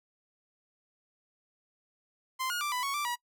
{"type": "tone with pitch steps", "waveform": "sawtooth", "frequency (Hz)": [1040, 1435, 1177, 995, 1109, 1174, 964], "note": ["C6", "F6", "D6", "B5", "C#6", "D6", "B5"], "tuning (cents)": [-11, 47, 3, 13, 0, -1, -42], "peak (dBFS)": -27, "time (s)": [2.39, 3.16], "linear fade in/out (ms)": 20, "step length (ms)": 110, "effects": ["noise-tail reverb RT60 0.1 s tail -24 dB re dry"]}